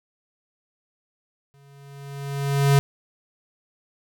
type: tone with exponential growth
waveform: square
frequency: 140 Hz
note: C#3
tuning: 18 cents sharp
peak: -13 dBFS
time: 1.54-2.79 s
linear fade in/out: 0 ms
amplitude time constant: 270 ms
effects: none